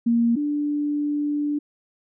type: tone pair in turn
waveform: sine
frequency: 233.8 / 293.4 Hz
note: A#3 / D4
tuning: +5 / -2 cents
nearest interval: major third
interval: 393 cents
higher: second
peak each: -16 / -21 dBFS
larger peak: first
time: 0.06-0.36 / 0.36-1.59 s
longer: second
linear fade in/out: 10 ms
effects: none